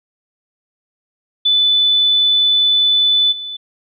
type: tone with level steps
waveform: sine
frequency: 3495 Hz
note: A7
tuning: 12 cents flat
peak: -10 / -24 dBFS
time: 1.45-3.57 s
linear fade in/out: 10 ms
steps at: 3.31 s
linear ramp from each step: 20 ms
effects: none